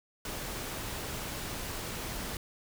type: noise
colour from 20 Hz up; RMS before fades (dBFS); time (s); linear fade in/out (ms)
pink; -38; 0.25-2.37; 2
effects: none